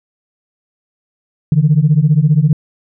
sine beating tone pair, 144.1 / 159.1 Hz, D3 / D#3, -33 / +39 cents, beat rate 15 Hz, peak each -10 dBFS, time 1.52-2.53 s, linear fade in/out 2 ms, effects tanh soft clip ceiling -1 dBFS

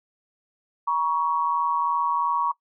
sine tone pair together, 954 / 1116.9 Hz, A#5 / C#6, +40 / +13 cents, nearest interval minor third, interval 273 cents, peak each -23 dBFS, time 0.87-2.52 s, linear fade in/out 10 ms, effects noise-tail reverb RT60 0.1 s tail -21 dB re dry

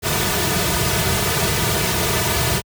pink noise with comb filter, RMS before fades -19 dBFS, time 0.02-2.62 s, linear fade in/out 50 ms, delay 3.7 ms, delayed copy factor -0.9, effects high-pass 60 Hz 12 dB/octave

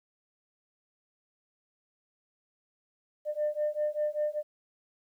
sine beating tone pair, 598 / 603.1 Hz, D5 / D5, +31 / +46 cents, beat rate 5.1 Hz, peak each -30 dBFS, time 3.25-4.43 s, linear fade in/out 50 ms, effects tanh soft clip ceiling -22 dBFS + 11-bit

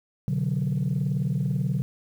sine chord, B minor, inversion none, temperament equal with one note detuned, 126.5 / 146.83 / 185 Hz, B2 / D3 / F#3, +42 / 0 / 0 cents, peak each -26 / -25 / -27 dBFS, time 0.28-1.82 s, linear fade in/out 0 ms, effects tanh soft clip ceiling -18 dBFS + 9-bit

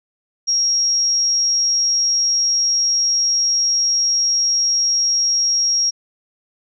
sine tone, 5600 Hz, F8, 4 cents sharp, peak -14 dBFS, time 0.47-5.91 s, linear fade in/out 20 ms, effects none

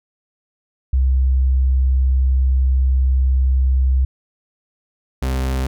sine / 40% pulse tone pair in turn, 65.2 / 65.2 Hz, C2 / C2, -5 / -5 cents, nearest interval unison, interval 0 cents, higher neither, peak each -12 / -17 dBFS, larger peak first, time 0.93-4.05 / 5.22-5.67 s, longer first, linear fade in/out 5 ms, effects none

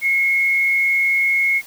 sine tone with frequency modulation, 2171 Hz, C#7, 37 cents flat, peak -14 dBFS, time 0.01-1.62 s, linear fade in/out 50 ms, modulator 110 Hz, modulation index 0.35, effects white hiss -42 dBFS RMS until 1.66 s

